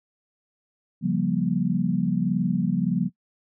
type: chord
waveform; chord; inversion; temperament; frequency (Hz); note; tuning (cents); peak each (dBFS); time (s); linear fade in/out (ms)
sine; G half-diminished seventh; second; equal with one note detuned; 138.59 / 174.61 / 196 / 238; Db3 / F3 / G3 / Bb3; 0 / 0 / 0 / +36; -30 / -24 / -26 / -27; 1.01-3.1; 50
effects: noise-tail reverb RT60 0.1 s tail -20 dB re dry